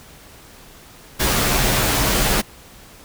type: noise with comb filter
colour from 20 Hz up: pink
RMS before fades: -18 dBFS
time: 1.19-2.42 s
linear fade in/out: 20 ms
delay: 12 ms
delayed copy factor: -0.9
effects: pink hiss -44 dBFS RMS until 3.04 s